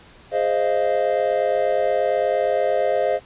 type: chord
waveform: triangle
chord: F minor seventh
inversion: first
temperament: equal with one note detuned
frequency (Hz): 415.3 / 523.3 / 622.3 / 690.8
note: Ab4 / C5 / Eb5 / F5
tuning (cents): 0 / 0 / 0 / -19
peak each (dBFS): -24 / -20 / -20 / -22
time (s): 0.31-3.2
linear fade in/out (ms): 50
effects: pink hiss -48 dBFS RMS until 3.25 s + resampled to 8000 Hz